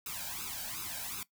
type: noise with flanger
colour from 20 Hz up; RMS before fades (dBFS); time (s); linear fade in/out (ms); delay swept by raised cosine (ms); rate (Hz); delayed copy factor
white; -40; 0.06-1.23; 2; 0.78 to 1.31; 2.7; +0.85
effects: noise-tail reverb RT60 0.1 s tail -17 dB re dry